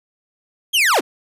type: linear sweep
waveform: 40% pulse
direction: down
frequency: 3322 to 185 Hz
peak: -12 dBFS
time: 0.73-1.01 s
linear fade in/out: 20 ms
effects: resampled to 32000 Hz